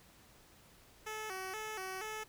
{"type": "tone with vibrato", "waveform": "10% pulse", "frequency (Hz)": 404, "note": "G#4", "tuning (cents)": -48, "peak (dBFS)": -32, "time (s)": [1.06, 2.24], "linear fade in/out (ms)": 10, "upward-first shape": "square", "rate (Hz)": 2.1, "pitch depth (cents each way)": 120, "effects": ["pink hiss -62 dBFS RMS until 2.28 s"]}